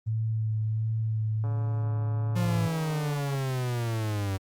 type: tone with vibrato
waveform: sine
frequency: 110 Hz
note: A2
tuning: in tune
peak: -25 dBFS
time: 0.06-2.68 s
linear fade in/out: 20 ms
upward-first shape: sine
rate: 1.4 Hz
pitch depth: 18 cents each way
type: click train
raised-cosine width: 1 ms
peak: -29 dBFS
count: 272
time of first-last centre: 1.44-3.348 s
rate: 142 Hz
type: linear sweep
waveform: 45% pulse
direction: down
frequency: 178 to 95 Hz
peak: -27 dBFS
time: 2.35-4.38 s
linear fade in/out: 20 ms
effects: Opus 32 kbps